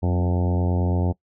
harmonic tone with a mistuned harmonic, 88.9 Hz, F2, 31 cents sharp, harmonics 1 / 2 / 3 / 4 / 5 / 6 / 7 / 8 / 9 / 10, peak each -20 / -26 / -30 / -32 / -34 / -36 / -37 / -38 / -39 / -40 dBFS, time 0.02-1.13 s, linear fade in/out 20 ms, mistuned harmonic 2, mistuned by +28 cents, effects noise-tail reverb RT60 0.1 s tail -22 dB re dry

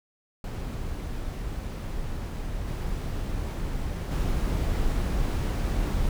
brown noise with level steps, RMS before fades -32 / -30 / -26 dBFS, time 0.44-6.09 s, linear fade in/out 2 ms, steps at 2.67 / 4.11 s, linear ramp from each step 10 ms, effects none

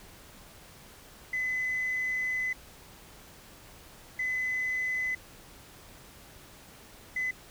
sine tone bursts at uneven times, 2017 Hz, B6, 36 cents sharp, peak -27 dBFS, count 3, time 1.33-2.53 / 4.19-5.15 / 7.16-7.31 s, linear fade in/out 5 ms, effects tanh soft clip ceiling -24 dBFS + pink hiss -52 dBFS RMS until 7.5 s

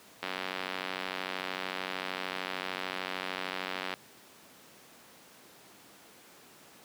click train, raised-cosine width 0.3 ms, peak -17 dBFS, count 347, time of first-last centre 0.23-3.938 s, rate 93.3 Hz, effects pink hiss -55 dBFS RMS until 6.84 s + high-pass 200 Hz 12 dB/octave

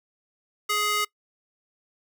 square tone with high-pass filter, 417.7 Hz, G#4, 10 cents sharp, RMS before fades -25 dBFS, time 0.69-1.05 s, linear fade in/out 10 ms, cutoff 1300 Hz, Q 0.99, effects noise-tail reverb RT60 0.1 s tail -22 dB re dry

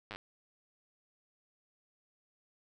slowing click train, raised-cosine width 0.3 ms, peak -26 dBFS, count 6, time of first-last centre 0.11-0.16 s, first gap 9 ms, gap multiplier 1.05, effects none

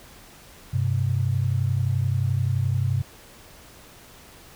sine tone pair together, 98 / 129.54 Hz, G2 / C3, 0 / -17 cents, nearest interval perfect fourth, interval 483 cents, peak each -23 dBFS, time 0.73-3.02 s, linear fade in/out 10 ms, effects pink hiss -48 dBFS RMS until 4.55 s

